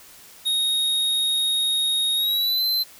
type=tone with pitch glide; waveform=square; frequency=3742 to 4081 Hz; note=A#7 to C8; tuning=+6 to -44 cents; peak=-20 dBFS; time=0.45-2.84 s; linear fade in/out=20 ms; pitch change=+150 cents; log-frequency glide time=2.16-2.65 s; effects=white hiss -47 dBFS RMS until 2.99 s